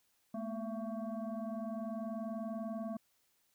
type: tone with frequency modulation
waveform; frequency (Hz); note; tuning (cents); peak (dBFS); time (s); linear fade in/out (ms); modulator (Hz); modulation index
sine; 215.9; A3; -33; -37; 0.34-2.97; 5; 452; 1.2
effects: white hiss -75 dBFS RMS until 3.54 s